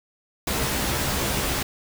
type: noise with comb filter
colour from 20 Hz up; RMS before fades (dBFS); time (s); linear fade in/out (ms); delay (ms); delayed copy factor
pink; -25; 0.47-1.63; 5; 15; +0.6
effects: none